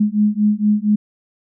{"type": "beating tone pair", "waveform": "sine", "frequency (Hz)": [207.7, 212], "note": ["G#3", "G#3"], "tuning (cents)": [0, 36], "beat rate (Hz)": 4.3, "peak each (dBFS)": -16, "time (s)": [0, 0.96], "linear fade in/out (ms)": 10, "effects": []}